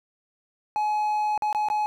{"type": "tone with dropouts", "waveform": "triangle", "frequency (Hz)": 846, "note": "G#5", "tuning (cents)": 32, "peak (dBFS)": -20, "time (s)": [0.76, 1.86], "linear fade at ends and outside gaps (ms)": 0, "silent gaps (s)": [[1.377, 1.422], [1.528, 1.548], [1.686, 1.701]], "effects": []}